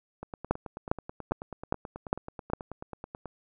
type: two click trains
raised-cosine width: 1 ms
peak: -10 / -24 dBFS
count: 6 / 29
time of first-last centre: 0.51-2.534 / 0.23-3.257 s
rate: 2.47 / 9.25 Hz
effects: none